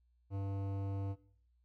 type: tone with hard clipping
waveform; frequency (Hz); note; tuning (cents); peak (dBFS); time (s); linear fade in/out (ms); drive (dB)
sine; 98.3; G2; +5; -38; 0.3-1.16; 50; 15
effects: noise-tail reverb RT60 0.5 s tail -17 dB re dry + added 60 Hz sine -69 dBFS peak until 1.64 s